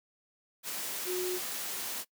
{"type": "tone in noise", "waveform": "sine", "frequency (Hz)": 363.9, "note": "F#4", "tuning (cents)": -29, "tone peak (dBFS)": -31, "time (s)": [1.05, 1.4], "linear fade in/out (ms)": 50, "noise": "white", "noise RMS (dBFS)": -37, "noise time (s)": [0.63, 2.05], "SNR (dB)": 3, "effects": ["noise-tail reverb RT60 0.1 s tail -22 dB re dry", "high-pass 200 Hz 12 dB/octave"]}